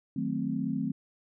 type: chord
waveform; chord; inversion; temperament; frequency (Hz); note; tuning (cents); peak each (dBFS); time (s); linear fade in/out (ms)
sine; D# diminished seventh; none; equal; 155.56 / 185 / 220 / 261.6; D#3 / F#3 / A3 / C4; 0 / 0 / 0 / 0; -36 / -35 / -33 / -32; 0.16-0.92; 5
effects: none